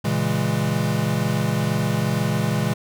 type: chord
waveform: square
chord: A# half-diminished seventh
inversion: none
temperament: equal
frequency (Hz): 116.54 / 138.59 / 164.81 / 207.7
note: A#2 / C#3 / E3 / G#3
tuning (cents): 0 / 0 / 0 / 0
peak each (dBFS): -26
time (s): 0.04-2.74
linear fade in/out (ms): 10
effects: none